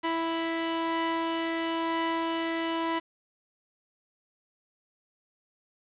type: tone pair together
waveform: sawtooth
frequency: 329.6 / 987.8 Hz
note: E4 / B5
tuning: 0 / 0 cents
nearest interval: octave + perfect fifth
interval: 1900 cents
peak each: -25 / -28 dBFS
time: 0.03-3 s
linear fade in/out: 20 ms
effects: resampled to 8000 Hz + 8-bit